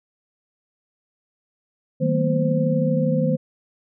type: tone cluster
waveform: sine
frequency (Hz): 157 / 189.7 / 222.8 / 242.2 / 519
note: D#3 / F#3 / A3 / B3 / C5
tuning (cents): +16 / +43 / +22 / -34 / -14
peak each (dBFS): -21 / -27 / -26 / -25 / -23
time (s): 2-3.37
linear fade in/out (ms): 20
effects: none

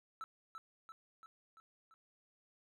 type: tone with echo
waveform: triangle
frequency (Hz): 1318.5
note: E6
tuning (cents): 0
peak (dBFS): -40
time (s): 0.21-0.24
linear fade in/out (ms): 0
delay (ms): 340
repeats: 5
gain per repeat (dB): -4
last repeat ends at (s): 1.94
effects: none

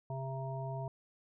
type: harmonic tone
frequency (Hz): 133.6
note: C3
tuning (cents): +36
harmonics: 1 / 3 / 5 / 7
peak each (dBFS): -38 / -48 / -43 / -46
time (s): 0.1-0.88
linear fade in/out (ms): 2
effects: none

